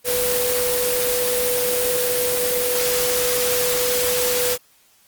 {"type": "tone in noise", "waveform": "sine", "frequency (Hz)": 493.9, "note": "B4", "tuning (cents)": 0, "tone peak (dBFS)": -21, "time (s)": [0.04, 4.58], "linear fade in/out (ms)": 50, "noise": "white", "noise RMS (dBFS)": -22, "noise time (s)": [0.04, 4.58], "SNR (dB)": -2, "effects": ["white hiss -56 dBFS RMS until 5.07 s", "Opus 24 kbps"]}